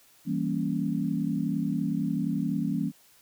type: chord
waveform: sine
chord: E diminished seventh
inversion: none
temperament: equal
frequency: 164.81 / 196 / 233.1 / 277.2 Hz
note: E3 / G3 / Bb3 / Db4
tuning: 0 / 0 / 0 / 0 cents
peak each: -31 dBFS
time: 0.25-2.92 s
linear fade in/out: 50 ms
effects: white hiss -59 dBFS RMS until 3.21 s